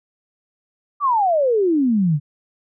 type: exponential sweep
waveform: sine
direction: down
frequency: 1200 to 138.59 Hz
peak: -14 dBFS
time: 1-2.2 s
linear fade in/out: 50 ms
effects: none